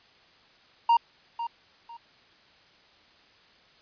triangle tone with echo, 932.3 Hz, A#5, in tune, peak -15 dBFS, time 0.89-0.97 s, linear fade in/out 5 ms, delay 500 ms, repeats 2, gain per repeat -12 dB, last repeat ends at 1.97 s, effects white hiss -58 dBFS RMS until 3.81 s + resampled to 11025 Hz

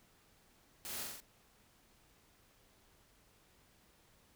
white noise with echo, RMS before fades -45 dBFS, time 0.85-1.03 s, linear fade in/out 0 ms, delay 43 ms, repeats 4, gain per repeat -2 dB, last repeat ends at 1.202 s, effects pink hiss -68 dBFS RMS until 4.35 s

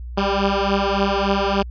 10% pulse beating tone pair, 196 / 199.5 Hz, G3 / G3, 0 / +31 cents, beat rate 3.5 Hz, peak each -12 dBFS, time 0.17-1.63 s, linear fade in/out 10 ms, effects added 60 Hz sine -29 dBFS peak until 1.7 s + resampled to 11025 Hz

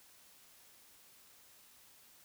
silence, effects white hiss -62 dBFS RMS until 2.24 s

